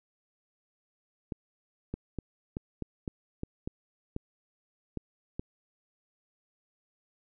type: clicks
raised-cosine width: 3 ms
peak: -21 dBFS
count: 11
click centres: 1.322 / 1.94 / 2.187 / 2.569 / 2.823 / 3.078 / 3.434 / 3.675 / 4.164 / 4.973 / 5.395 s
effects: none